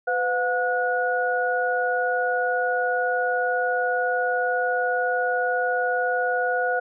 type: tone cluster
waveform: sine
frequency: 503 / 717 / 1457 Hz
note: B4 / F5 / F#6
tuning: +32 / +45 / -27 cents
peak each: -25 dBFS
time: 0.07-6.8 s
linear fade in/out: 10 ms
effects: none